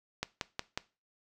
click train, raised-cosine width 0.2 ms, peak -15 dBFS, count 4, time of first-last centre 0.23-0.775 s, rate 5.5 Hz, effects noise-tail reverb RT60 0.3 s tail -19 dB re dry

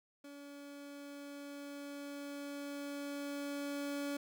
30% pulse tone with level ramp, 284.6 Hz, C#4, 46 cents sharp, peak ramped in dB -47 to -34 dBFS, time 0.24-4.17 s, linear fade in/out 5 ms, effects none

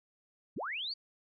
sine linear sweep, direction up, 82.41 to 4699 Hz, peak -35 dBFS, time 0.56-0.94 s, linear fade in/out 10 ms, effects none

